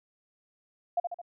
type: tone with echo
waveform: sine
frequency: 698.5 Hz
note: F5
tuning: in tune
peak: -23 dBFS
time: 0.97-1 s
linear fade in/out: 5 ms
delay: 72 ms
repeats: 3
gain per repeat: -5 dB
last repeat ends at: 1.216 s
effects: none